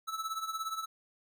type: tone with tremolo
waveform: square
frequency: 1310 Hz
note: E6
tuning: 11 cents flat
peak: -32 dBFS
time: 0.07-0.86 s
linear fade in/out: 20 ms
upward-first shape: triangle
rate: 17 Hz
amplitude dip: 80%
effects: none